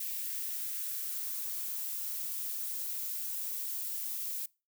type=noise with high-pass filter sweep; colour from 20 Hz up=violet; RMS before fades=-37 dBFS; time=0-4.46 s; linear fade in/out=5 ms; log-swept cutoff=2000 to 270 Hz; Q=1.8; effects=noise-tail reverb RT60 0.3 s tail -24 dB re dry